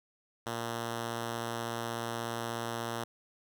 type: tone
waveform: 5% pulse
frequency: 116.54 Hz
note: A#2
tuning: in tune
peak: -23 dBFS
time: 0.46-3.04 s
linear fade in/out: 5 ms
effects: none